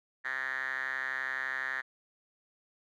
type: tone with band-pass filter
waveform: 5% pulse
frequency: 131.9 Hz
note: C3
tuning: 14 cents sharp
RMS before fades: -35 dBFS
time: 0.24-1.82 s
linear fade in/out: 20 ms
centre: 1800 Hz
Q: 9.7
effects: none